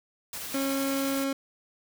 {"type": "noise with tremolo", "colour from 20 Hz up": "white", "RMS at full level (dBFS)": -36, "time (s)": [0.33, 1.24], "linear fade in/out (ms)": 2, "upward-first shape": "triangle", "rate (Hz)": 11, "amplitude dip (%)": 25}
{"type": "tone", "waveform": "30% pulse", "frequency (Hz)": 273, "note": "C#4", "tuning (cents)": -26, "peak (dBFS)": -24, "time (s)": [0.54, 1.33], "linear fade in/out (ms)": 5}
{"effects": []}